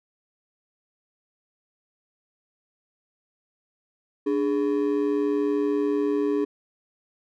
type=ring-modulated tone; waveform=triangle; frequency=353.8 Hz; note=F4; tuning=23 cents sharp; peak=-16 dBFS; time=4.26-6.45 s; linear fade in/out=10 ms; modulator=60.2 Hz; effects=none